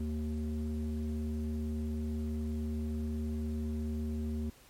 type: tone with low-pass filter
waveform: square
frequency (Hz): 76.5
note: D#2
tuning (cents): -29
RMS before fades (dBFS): -35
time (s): 0-4.5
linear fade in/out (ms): 5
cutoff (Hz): 290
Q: 7.8
effects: pink hiss -59 dBFS RMS until 4.69 s + MP3 64 kbps